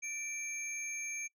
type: tone pair together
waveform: sine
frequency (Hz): 2336 / 6441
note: D7 / G8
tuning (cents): -10 / +46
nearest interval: octave + tritone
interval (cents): 1756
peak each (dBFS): -38 / -39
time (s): 0.02-1.28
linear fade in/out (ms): 20
effects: noise-tail reverb RT60 0.1 s tail -23 dB re dry + tanh soft clip ceiling -34 dBFS